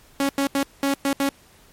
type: tone bursts at uneven times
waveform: sawtooth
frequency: 277.2 Hz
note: C#4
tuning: in tune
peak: -15 dBFS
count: 6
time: 0.2-0.29 / 0.38-0.47 / 0.55-0.63 / 0.83-0.94 / 1.05-1.13 / 1.2-1.29 s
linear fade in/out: 2 ms
effects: pink hiss -53 dBFS RMS until 1.72 s + MP3 64 kbps